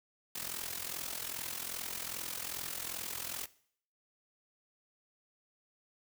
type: noise with amplitude modulation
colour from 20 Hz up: white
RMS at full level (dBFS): -37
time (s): 0.35-3.46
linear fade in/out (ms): 5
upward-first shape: sine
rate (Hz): 42.5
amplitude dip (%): 75
effects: noise-tail reverb RT60 0.6 s tail -19 dB re dry